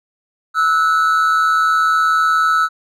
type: tone pair together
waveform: triangle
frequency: 1308 / 1468.2 Hz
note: E6 / F#6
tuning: -14 / -14 cents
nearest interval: major second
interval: 200 cents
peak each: -11 / -16 dBFS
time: 0.54-2.69 s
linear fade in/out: 50 ms
effects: none